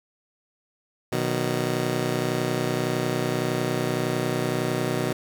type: chord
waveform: 15% pulse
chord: B major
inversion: none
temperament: just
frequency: 123.47 / 154.34 / 185.21 Hz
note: B2 / D#3 / F#3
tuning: 0 / -14 / +2 cents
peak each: -21 / -22 / -25 dBFS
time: 1.12-5.13 s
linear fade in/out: 5 ms
effects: none